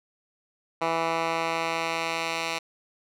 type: tone with band-pass filter sweep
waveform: 10% pulse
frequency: 164.81 Hz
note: E3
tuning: in tune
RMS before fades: -28 dBFS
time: 0.81-2.59 s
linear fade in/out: 10 ms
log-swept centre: 1200 to 3000 Hz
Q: 0.83
effects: none